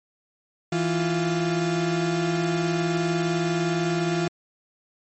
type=tone pair together; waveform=35% pulse; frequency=164.8 / 349.2 Hz; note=E3 / F4; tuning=0 / 0 cents; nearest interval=octave + minor second; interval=1300 cents; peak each=-23 / -23 dBFS; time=0.72-4.28 s; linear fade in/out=5 ms; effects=MP3 32 kbps